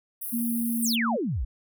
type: high-pass noise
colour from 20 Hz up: pink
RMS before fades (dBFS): -34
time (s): 0.21-0.96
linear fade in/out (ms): 10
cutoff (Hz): 9800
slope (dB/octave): 96
type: tone with pitch glide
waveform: sine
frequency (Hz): 233.5 to 229.8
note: A#3 to A#3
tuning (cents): +3 to -25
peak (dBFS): -25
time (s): 0.32-1.17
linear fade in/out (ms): 20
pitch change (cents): -28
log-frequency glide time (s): 0.45-1.04
type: exponential sweep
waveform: sine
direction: down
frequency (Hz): 9956 to 47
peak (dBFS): -25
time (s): 0.82-1.45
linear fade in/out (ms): 10
effects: none